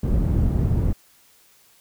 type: low-pass noise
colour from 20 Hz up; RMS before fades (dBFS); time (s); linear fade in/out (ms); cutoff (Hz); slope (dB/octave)
white; -20; 0.03-0.93; 5; 120; 12
effects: white hiss -56 dBFS RMS until 1.8 s